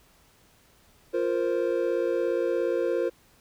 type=chord; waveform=triangle; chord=F suspended fourth; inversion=none; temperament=equal; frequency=349.2 / 466.2 / 523.3 Hz; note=F4 / Bb4 / C5; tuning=0 / 0 / 0 cents; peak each=-26 dBFS; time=1.13-3.1 s; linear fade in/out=20 ms; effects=pink hiss -60 dBFS RMS until 3.4 s